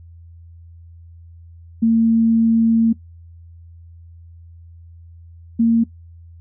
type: tone pair in turn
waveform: sine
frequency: 226.9 / 229.5 Hz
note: A#3 / A#3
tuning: -47 / -27 cents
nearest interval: unison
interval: 20 cents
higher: second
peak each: -11 dBFS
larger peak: neither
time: 1.82-2.93 / 5.59-5.84 s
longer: first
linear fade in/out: 10 ms
effects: noise-tail reverb RT60 0.1 s tail -18 dB re dry + added 84 Hz sine -39 dBFS peak until 6.4 s